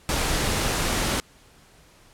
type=noise; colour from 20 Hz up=pink; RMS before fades=-24 dBFS; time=0.09-1.2 s; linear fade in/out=0 ms; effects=pink hiss -54 dBFS RMS until 2.13 s + low-pass 11000 Hz 12 dB/octave